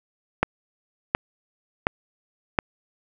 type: click train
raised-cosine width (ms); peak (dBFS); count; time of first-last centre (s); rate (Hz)
0.5; -3; 4; 0.43-2.588; 1.39
effects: none